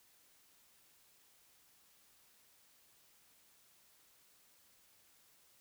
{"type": "silence", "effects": ["white hiss -68 dBFS RMS until 5.6 s"]}